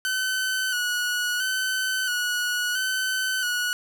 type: tone with vibrato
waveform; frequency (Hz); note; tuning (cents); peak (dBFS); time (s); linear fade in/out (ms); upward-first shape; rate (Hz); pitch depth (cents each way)
sawtooth; 1492; F#6; +14; -20; 0.05-3.73; 0; square; 0.74; 35
effects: none